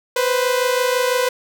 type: tone pair together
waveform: sawtooth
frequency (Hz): 494.2 / 520.2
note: B4 / C5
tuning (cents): +1 / -10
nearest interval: minor second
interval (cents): 89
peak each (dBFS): -14 / -17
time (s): 0.16-1.29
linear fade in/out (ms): 5
effects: none